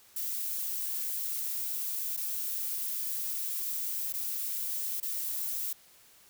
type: noise with dropouts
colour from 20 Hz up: violet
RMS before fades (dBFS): -34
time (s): 0.16-5.73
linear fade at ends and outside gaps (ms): 5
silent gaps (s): 2.167-2.173 / 4.126-4.137 / 5.002-5.027
effects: white hiss -59 dBFS RMS until 6.29 s